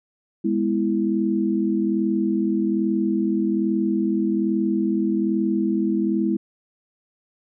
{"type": "chord", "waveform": "sine", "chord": "E major", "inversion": "first", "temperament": "just", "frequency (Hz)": [206, 247.2, 329.6], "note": ["G#3", "B3", "E4"], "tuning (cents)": [-14, 2, 0], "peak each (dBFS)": [-22, -26, -22], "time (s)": [0.44, 6.37], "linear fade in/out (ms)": 10, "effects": []}